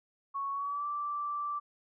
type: tone with pitch glide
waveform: sine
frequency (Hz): 1108.7 to 1169.2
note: C#6 to D6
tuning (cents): 0 to -8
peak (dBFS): -32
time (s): 0.34-1.6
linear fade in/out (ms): 20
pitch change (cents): +92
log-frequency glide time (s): 0.52-0.86
effects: none